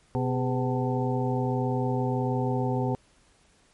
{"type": "harmonic tone with a mistuned harmonic", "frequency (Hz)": 126.3, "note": "B2", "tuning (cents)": 39, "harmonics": [1, 2, 3, 4, 6, 7], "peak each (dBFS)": [-27, -30, -32, -33, -35, -35], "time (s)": [0.15, 2.95], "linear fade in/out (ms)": 0, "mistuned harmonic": 3, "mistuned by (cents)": 110, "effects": ["pink hiss -62 dBFS RMS until 3.73 s", "MP3 48 kbps"]}